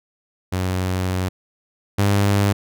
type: tone pair in turn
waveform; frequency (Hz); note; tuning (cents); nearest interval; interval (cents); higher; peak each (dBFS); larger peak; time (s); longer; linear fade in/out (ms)
sawtooth; 92.5 / 100.59; F#2 / G2; 0 / +45; minor second; 145; second; -16 / -11; second; 0.52-1.29 / 1.98-2.53; first; 10
effects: none